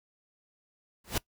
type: noise with exponential growth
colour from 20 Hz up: pink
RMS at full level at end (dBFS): -24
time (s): 1.04-1.18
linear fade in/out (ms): 5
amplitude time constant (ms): 30
effects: noise-tail reverb RT60 0.1 s tail -22 dB re dry